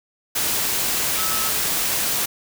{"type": "tone in noise", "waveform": "sine", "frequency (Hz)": 1295, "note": "E6", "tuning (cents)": -31, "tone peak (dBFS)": -29, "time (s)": [1.18, 1.5], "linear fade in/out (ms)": 10, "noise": "white", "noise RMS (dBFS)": -22, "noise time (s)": [0.35, 2.26], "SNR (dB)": -10, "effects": []}